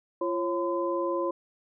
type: tone cluster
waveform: sine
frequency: 344.7 / 545 / 1019 Hz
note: F4 / C#5 / C6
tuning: -23 / -29 / -46 cents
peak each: -29 / -30 / -32 dBFS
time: 0.21-1.31 s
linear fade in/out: 5 ms
effects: none